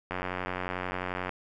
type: click train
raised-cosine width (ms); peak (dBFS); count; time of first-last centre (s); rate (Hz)
0.5; -17; 109; 0.11-1.293; 91.3
effects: none